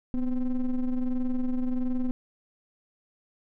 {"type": "ring-modulated tone", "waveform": "triangle", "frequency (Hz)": 130.7, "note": "C3", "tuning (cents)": -1, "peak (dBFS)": -19, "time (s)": [0.14, 2.11], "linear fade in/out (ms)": 0, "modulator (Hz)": 120, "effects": []}